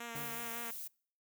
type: tone with vibrato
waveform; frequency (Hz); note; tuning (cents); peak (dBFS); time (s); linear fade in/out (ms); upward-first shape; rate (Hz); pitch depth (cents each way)
5% pulse; 233.1; A#3; 0; -31; 0-0.71; 5; sine; 5.4; 24
type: noise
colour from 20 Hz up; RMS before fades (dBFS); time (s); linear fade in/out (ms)
violet; -44; 0.15-0.88; 10
type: tone with exponential decay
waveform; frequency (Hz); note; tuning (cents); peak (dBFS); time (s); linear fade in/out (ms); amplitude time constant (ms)
sawtooth; 146.83; D3; 0; -40; 0.15-0.89; 2; 160
effects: noise-tail reverb RT60 0.5 s tail -25 dB re dry